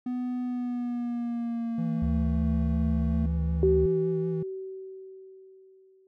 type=tone with pitch glide; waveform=triangle; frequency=248.7 to 222.9 Hz; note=B3 to A3; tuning=+12 to +23 cents; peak=-26 dBFS; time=0.06-3.26 s; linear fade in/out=5 ms; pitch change=-189 cents; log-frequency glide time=0.43-2.31 s
type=tone with vibrato; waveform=triangle; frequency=164.6 Hz; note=E3; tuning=2 cents flat; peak=-27 dBFS; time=1.78-4.43 s; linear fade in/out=5 ms; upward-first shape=sine; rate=5.3 Hz; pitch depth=29 cents each way
type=tone; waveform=triangle; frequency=73.42 Hz; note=D2; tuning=in tune; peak=-24 dBFS; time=2.02-3.86 s; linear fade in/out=5 ms
type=tone with exponential decay; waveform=sine; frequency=380.9 Hz; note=G4; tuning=50 cents flat; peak=-18 dBFS; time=3.63-6.07 s; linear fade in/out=1 ms; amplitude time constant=530 ms
effects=none